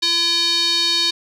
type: tone with band-pass filter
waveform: square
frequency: 340 Hz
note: F4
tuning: 46 cents flat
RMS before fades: -18 dBFS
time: 0.02-1.11 s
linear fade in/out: 10 ms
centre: 4100 Hz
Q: 9.1
effects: none